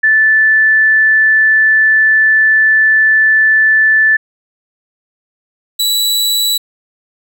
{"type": "tone pair in turn", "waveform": ["sine", "sawtooth"], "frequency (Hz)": [1753, 3935], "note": ["A6", "B7"], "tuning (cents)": [-7, -7], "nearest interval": "octave + major second", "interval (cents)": 1400, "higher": "second", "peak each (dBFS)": [-6, -8], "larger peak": "first", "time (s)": [[0.03, 4.17], [5.79, 6.58]], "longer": "first", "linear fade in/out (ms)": 10, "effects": []}